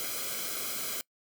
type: noise with comb filter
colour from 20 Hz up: white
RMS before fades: -35 dBFS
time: 0-1.01 s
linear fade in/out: 0 ms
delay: 1.1 ms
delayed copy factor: -0.8
effects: noise-tail reverb RT60 0.1 s tail -24 dB re dry